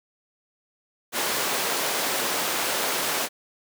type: high-pass noise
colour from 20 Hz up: pink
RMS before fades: -26 dBFS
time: 1.12-3.29 s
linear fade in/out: 50 ms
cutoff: 410 Hz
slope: 12 dB/octave
effects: none